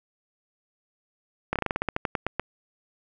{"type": "slowing click train", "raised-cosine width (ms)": 0.5, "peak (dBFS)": -10, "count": 14, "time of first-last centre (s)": [1.53, 2.396], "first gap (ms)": 27, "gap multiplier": 1.14, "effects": []}